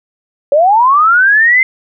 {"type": "linear sweep", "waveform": "sine", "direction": "up", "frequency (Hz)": [546, 2093], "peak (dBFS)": -5, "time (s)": [0.52, 1.63], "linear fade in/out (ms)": 2, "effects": []}